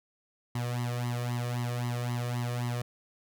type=tone with flanger; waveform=sawtooth; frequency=121.3 Hz; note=B2; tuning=31 cents flat; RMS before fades=-32 dBFS; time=0.55-2.82 s; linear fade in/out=5 ms; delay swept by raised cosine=0.98 to 1.72 ms; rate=3.8 Hz; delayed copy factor=+0.95; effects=none